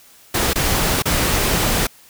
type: noise with dropouts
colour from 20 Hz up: pink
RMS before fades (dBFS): -18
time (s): 0.34-1.87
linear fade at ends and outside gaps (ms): 5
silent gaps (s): 0.534-0.556 / 1.023-1.055
effects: white hiss -48 dBFS RMS until 2.09 s